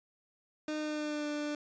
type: tone with pitch glide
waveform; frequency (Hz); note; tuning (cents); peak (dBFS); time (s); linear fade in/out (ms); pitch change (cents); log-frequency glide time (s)
30% pulse; 305.8 to 296.1; D#4 to D4; -30 to +14; -31; 0.68-1.55; 2; -56; 0.78-1.28
effects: resampled to 16000 Hz